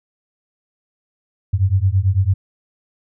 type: beating tone pair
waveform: sine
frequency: 91.5 / 100.5 Hz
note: F#2 / G2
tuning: -19 / +44 cents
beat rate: 9 Hz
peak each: -16 dBFS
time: 1.53-2.34 s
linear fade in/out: 10 ms
effects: none